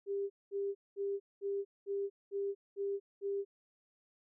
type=tone bursts; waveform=sine; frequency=398.3 Hz; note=G4; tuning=28 cents sharp; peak=-33 dBFS; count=8; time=0.06-3.45 s; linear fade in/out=50 ms; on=240 ms; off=210 ms; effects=none